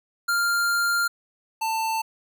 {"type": "tone pair in turn", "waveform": "square", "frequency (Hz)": [1396.9, 890], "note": ["F6", "A5"], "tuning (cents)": [0, 20], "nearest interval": "minor sixth", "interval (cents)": 780, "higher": "first", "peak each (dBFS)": [-21, -24], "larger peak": "first", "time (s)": [[0.28, 1.08], [1.61, 2.02]], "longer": "first", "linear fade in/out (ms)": 10, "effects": []}